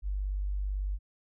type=tone; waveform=sine; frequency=49 Hz; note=G1; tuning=in tune; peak=-29 dBFS; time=0.02-0.99 s; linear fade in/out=50 ms; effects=none